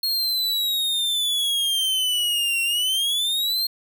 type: exponential two-way sweep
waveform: 45% pulse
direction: down then up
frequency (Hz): 4293 to 2728 to 4242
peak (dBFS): -20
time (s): 0.03-3.67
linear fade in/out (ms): 5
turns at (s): 2.62
effects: none